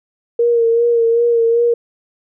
sine tone with vibrato, 466.3 Hz, A#4, 1 cent sharp, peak -10 dBFS, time 0.39-1.74 s, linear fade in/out 5 ms, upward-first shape sine, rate 2.6 Hz, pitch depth 32 cents each way, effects none

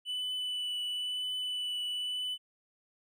triangle tone with vibrato, 2981 Hz, F#7, 12 cents sharp, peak -31 dBFS, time 0.05-2.38 s, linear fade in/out 50 ms, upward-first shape triangle, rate 0.98 Hz, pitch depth 13 cents each way, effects none

